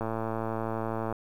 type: click train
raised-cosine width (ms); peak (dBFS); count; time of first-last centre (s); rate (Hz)
1; -18; 126; 0.01-1.126; 112
effects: 9-bit